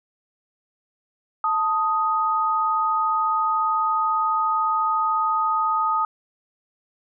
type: tone pair together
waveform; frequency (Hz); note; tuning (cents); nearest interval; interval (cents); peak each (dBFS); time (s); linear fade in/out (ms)
sine; 883.2 / 1249; A5 / D#6; +6 / +6; tritone; 600; -24 / -20; 1.44-6.05; 2
effects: none